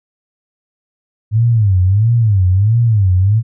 sine tone with vibrato, 103.83 Hz, G#2, in tune, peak -8 dBFS, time 1.31-3.43 s, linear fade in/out 50 ms, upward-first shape sine, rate 1.5 Hz, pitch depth 230 cents each way, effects none

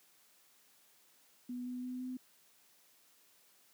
sine tone with pitch steps, 246.9 / 249.3 / 251.8 / 254.3 Hz, B3 / B3 / B3 / C4, 0 / +16 / +34 / -49 cents, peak -38 dBFS, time 1.49-2.17 s, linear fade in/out 5 ms, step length 170 ms, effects white hiss -67 dBFS RMS until 3.73 s + high-pass 150 Hz 12 dB/octave

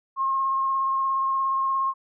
sine tone with vibrato, 1074 Hz, C6, 45 cents sharp, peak -21 dBFS, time 0.16-1.94 s, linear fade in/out 50 ms, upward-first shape triangle, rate 17 Hz, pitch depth 15 cents each way, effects none

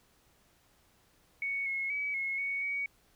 sine tone with pitch steps, 2223 / 2173 / 2280 / 2173 / 2227 / 2251 Hz, C#7 / C#7 / C#7 / C#7 / C#7 / C#7, +4 / -35 / +48 / -35 / +7 / +26 cents, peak -31 dBFS, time 1.42-2.86 s, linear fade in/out 2 ms, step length 240 ms, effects pink hiss -67 dBFS RMS until 3.15 s

